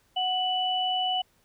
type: tone pair together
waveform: sine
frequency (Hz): 740 / 2968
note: F#5 / F#7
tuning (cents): 0 / +5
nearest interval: 2 octaves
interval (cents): 2405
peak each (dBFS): -27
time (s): 0.16-1.22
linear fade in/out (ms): 10
effects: pink hiss -66 dBFS RMS until 1.44 s